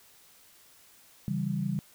sine chord, C# diminished, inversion none, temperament equal, 138.59 / 164.81 / 196 Hz, C#3 / E3 / G3, 0 / 0 / 0 cents, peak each -33 / -33 / -31 dBFS, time 1.28-1.79 s, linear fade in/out 0 ms, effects white hiss -58 dBFS RMS until 1.94 s

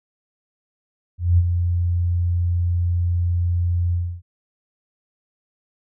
sine tone with ADSR envelope, 87.31 Hz, F2, in tune, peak -10 dBFS, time 1.18-4.22 s, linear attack 200 ms, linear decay 43 ms, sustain -7 dB, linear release 290 ms, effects none

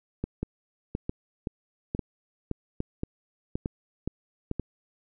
two click trains, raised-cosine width 3 ms, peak -16 / -16 dBFS, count 6 / 9, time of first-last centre 0.24-4.514 / 0.43-4.597 s, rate 1.17 / 1.92 Hz, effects none

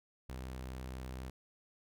sawtooth tone, 64.1 Hz, C2, 35 cents flat, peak -38 dBFS, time 0.29-1.3 s, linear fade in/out 5 ms, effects none

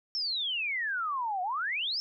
sine exponential two-way sweep, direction down then up, 5470 to 710 to 5470 Hz, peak -29 dBFS, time 0.15-2 s, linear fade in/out 0 ms, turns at 1.42 s, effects none

